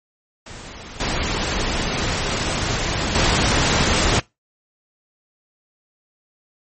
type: noise with level steps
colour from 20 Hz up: pink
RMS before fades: -36 / -22 / -17 dBFS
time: 0.46-4.2 s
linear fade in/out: 5 ms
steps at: 1 / 3.15 s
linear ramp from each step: 2 ms
effects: noise-tail reverb RT60 0.2 s tail -22 dB re dry + MP3 32 kbps